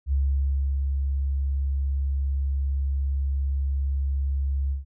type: tone with ADSR envelope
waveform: sine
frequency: 68.7 Hz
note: C#2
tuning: 15 cents flat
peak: -19 dBFS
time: 0.06-4.85 s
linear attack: 62 ms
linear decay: 650 ms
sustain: -3 dB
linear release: 140 ms
effects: none